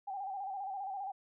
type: tone with vibrato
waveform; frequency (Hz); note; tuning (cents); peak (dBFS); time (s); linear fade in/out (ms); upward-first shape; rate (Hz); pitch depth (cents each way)
sine; 784; G5; 0; -37; 0.07-1.12; 10; square; 15; 54
effects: none